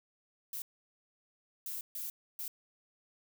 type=noise bursts at uneven times; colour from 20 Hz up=violet; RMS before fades=-40 dBFS; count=4; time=0.53-0.62 / 1.66-1.81 / 1.95-2.1 / 2.39-2.48 s; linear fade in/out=2 ms; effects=none